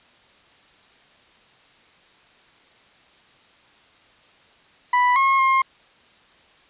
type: tone with pitch steps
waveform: 35% pulse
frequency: 987 / 1081 / 1066 Hz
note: B5 / C#6 / C6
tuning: -1 / -44 / +32 cents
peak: -13 dBFS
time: 4.93-5.62 s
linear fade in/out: 5 ms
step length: 230 ms
effects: white hiss -54 dBFS RMS until 6.69 s + resampled to 8000 Hz